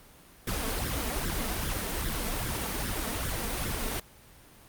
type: noise with flanger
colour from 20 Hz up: pink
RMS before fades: -31 dBFS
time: 0.47-4 s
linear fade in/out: 5 ms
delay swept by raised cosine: 0.54 to 4.54 ms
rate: 2.5 Hz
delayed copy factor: +0.75
effects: pink hiss -54 dBFS RMS until 4.68 s + Opus 32 kbps